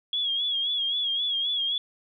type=tone with vibrato; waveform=sine; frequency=3322 Hz; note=G#7; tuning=in tune; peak=-24 dBFS; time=0.13-1.78 s; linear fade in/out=2 ms; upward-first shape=sine; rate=3.8 Hz; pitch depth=66 cents each way; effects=none